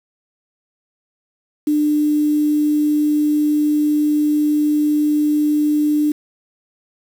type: tone with quantisation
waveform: sine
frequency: 299 Hz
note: D4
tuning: 31 cents sharp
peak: -13 dBFS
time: 1.67-6.12 s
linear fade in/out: 5 ms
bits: 6
effects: none